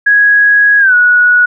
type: tone with pitch glide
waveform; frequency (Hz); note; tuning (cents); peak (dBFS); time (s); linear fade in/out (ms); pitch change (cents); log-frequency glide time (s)
sine; 1661.2 to 1463; G#6 to F#6; 0 to -20; -4; 0.06-1.46; 10; -220; 0.79-0.94
effects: none